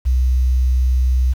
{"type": "tone with quantisation", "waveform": "sine", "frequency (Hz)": 63.3, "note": "B1", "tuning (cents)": 43, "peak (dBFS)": -12, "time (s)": [0.05, 1.34], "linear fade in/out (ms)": 20, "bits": 7, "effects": []}